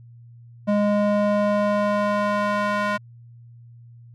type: tone with band-pass filter sweep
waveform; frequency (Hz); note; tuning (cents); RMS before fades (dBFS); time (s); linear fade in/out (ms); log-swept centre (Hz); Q
square; 206.3; G#3; -11; -21; 0.67-2.98; 20; 450 to 1300; 1.3
effects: added 118 Hz sine -43 dBFS peak until 4.14 s